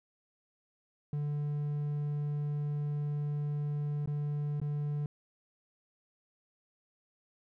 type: tone with dropouts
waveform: triangle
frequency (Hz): 146.83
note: D3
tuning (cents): 0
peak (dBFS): -29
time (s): 1.13-5.06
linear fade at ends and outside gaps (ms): 2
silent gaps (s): 4.059-4.074 / 4.601-4.615
effects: none